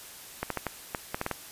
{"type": "clicks", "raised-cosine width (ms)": 0.5, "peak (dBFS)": -14, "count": 9, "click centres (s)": [0.43, 0.503, 0.573, 0.667, 0.948, 1.145, 1.214, 1.264, 1.313], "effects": ["white hiss -46 dBFS RMS until 1.51 s", "resampled to 32000 Hz"]}